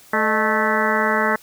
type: harmonic tone with a mistuned harmonic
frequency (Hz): 218.1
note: A3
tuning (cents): -15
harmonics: 1 / 2 / 3 / 4 / 5 / 6 / 7 / 8 / 9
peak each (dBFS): -25 / -25 / -25 / -25 / -25 / -25 / -25 / -25 / -25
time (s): 0.13-1.36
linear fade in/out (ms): 5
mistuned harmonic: 3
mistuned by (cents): -94
effects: white hiss -48 dBFS RMS until 1.42 s